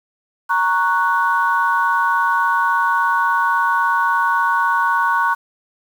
sine chord, F# major, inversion first, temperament equal, 932.3 / 1108.7 / 1480 Hz, A#5 / C#6 / F#6, 0 / 0 / 0 cents, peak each -18 dBFS, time 0.49-5.35 s, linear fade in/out 20 ms, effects tanh soft clip ceiling -4 dBFS + 7-bit

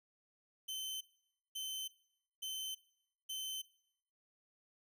sawtooth tone bursts, 3072 Hz, G7, 36 cents flat, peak -37 dBFS, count 4, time 0.68-3.62 s, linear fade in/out 10 ms, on 330 ms, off 540 ms, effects noise-tail reverb RT60 0.7 s tail -19 dB re dry

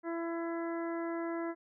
harmonic tone, 334.9 Hz, E4, 27 cents sharp, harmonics 1 / 2 / 3 / 4 / 5 / 6, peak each -35 / -41 / -45 / -47 / -49 / -51 dBFS, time 0.03-1.55 s, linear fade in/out 50 ms, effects none

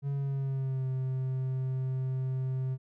triangle tone with pitch glide, 140 to 130.62 Hz, C#3 to C3, +18 to -3 cents, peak -27 dBFS, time 0.02-2.78 s, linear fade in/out 50 ms, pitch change -121 cents, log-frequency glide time 0.12-0.87 s, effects none

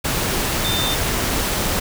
sine tone in noise, 3595 Hz, A7, 36 cents sharp, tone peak -22 dBFS, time 0.64-0.95 s, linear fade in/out 10 ms, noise pink, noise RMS -21 dBFS, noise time 0.04-1.8 s, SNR -4 dB, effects none

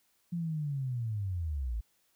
sine linear sweep, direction down, 175 to 51.6 Hz, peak -31 dBFS, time 0.32-1.81 s, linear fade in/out 10 ms, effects white hiss -72 dBFS RMS until 2.15 s

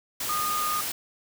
sine tone in noise, 1226 Hz, D#6, 26 cents flat, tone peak -26 dBFS, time 0.29-0.81 s, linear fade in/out 5 ms, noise white, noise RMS -31 dBFS, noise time 0.2-0.92 s, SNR +2 dB, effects none

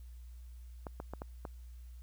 clicks, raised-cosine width 1 ms, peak -27 dBFS, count 5, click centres 0.868 / 1.001 / 1.136 / 1.219 / 1.452 s, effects added 60 Hz sine -47 dBFS peak until 2.02 s + white hiss -70 dBFS RMS until 2.02 s

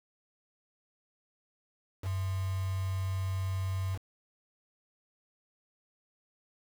sine tone with quantisation, 94.8 Hz, F#2, 43 cents sharp, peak -30 dBFS, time 2.02-3.99 s, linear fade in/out 50 ms, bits 7, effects none

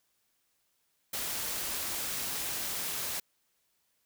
white noise, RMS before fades -35 dBFS, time 1.13-3.2 s, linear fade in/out 5 ms, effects white hiss -75 dBFS RMS until 4.05 s

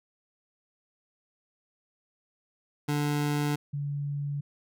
25% pulse / sine tone pair in turn, 146.83 / 143.31 Hz, D3 / D3, 0 / -42 cents, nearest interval unison, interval 42 cents, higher first, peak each -22 / -29 dBFS, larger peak first, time 2.88-3.56 / 3.73-4.41 s, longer neither, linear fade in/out 10 ms, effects none

